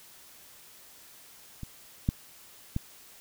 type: clicks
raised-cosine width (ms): 5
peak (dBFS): -25 / -12 / -16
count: 3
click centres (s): 1.633 / 2.089 / 2.764
effects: white hiss -53 dBFS RMS until 3.2 s